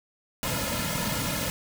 pink noise with comb filter, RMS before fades -29 dBFS, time 0.43-1.5 s, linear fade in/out 0 ms, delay 2.6 ms, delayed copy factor -0.9, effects none

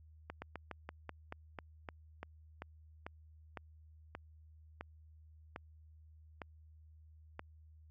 slowing click train, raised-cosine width 0.5 ms, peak -28 dBFS, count 18, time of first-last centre 0.3-7.394 s, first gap 120 ms, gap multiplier 1.14, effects added 78 Hz sine -57 dBFS peak until 7.9 s

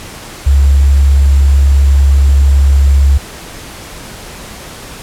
sine tone with sample-and-hold, 69.3 Hz, C#2, in tune, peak -4 dBFS, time 0.46-3.18 s, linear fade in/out 10 ms, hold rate 7350 Hz, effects pink hiss -29 dBFS RMS until 5.02 s + low-pass 12000 Hz 12 dB/octave

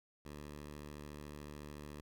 10% pulse tone, 73.8 Hz, D2, 9 cents sharp, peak -39 dBFS, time 0.25-2.01 s, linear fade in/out 5 ms, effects none

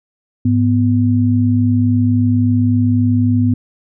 sine tone pair together, 104.19 / 247.8 Hz, G#2 / B3, +6 / +6 cents, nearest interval octave + minor third, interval 1500 cents, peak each -13 dBFS, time 0.45-3.54 s, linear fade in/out 5 ms, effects none

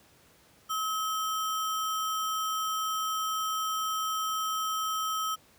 sine tone with sample-and-hold, 1284 Hz, E6, 46 cents flat, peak -28 dBFS, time 0.69-5.36 s, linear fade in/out 20 ms, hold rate 4410 Hz, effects pink hiss -60 dBFS RMS until 5.58 s + high-pass 80 Hz 12 dB/octave

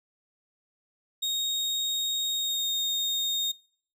35% pulse tone with pitch glide, 3729 to 3701 Hz, A#7 to A#7, 0 to -13 cents, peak -25 dBFS, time 1.22-3.52 s, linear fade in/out 10 ms, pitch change -13 cents, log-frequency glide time 2.36-2.65 s, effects noise-tail reverb RT60 0.6 s tail -26 dB re dry

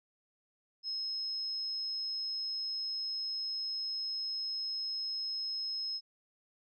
sine tone, 5160 Hz, E8, 38 cents flat, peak -34 dBFS, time 0.83-6.01 s, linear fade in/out 50 ms, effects none

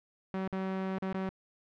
sawtooth tone with dropouts, 190 Hz, F#3, 46 cents sharp, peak -28 dBFS, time 0.34-1.29 s, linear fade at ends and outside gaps 0 ms, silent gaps 0.477-0.527 / 0.984-1.023 / 1.127-1.144 s, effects low-pass 2000 Hz 12 dB/octave

